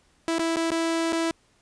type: tone with dropouts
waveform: sawtooth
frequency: 329.6 Hz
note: E4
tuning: in tune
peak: -19 dBFS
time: 0.28-1.31 s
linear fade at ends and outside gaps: 0 ms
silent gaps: 0.384-0.394 / 0.56-0.568 / 0.705-0.717 / 1.124-1.13 s
effects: pink hiss -63 dBFS RMS until 1.61 s + resampled to 22050 Hz